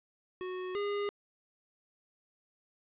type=tone pair in turn; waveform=square; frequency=368 / 407.9 Hz; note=F#4 / G#4; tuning=-9 / -31 cents; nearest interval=major second; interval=178 cents; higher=second; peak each=-37 / -32 dBFS; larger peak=second; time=0.41-0.75 / 0.75-1.09 s; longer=neither; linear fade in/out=0 ms; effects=resampled to 8000 Hz + 11-bit